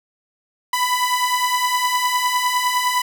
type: beating tone pair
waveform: sawtooth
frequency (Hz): 987.8 / 997.6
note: B5 / B5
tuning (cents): 0 / +17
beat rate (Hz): 9.8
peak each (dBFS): -19 / -15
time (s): 0.73-3.02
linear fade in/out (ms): 5
effects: none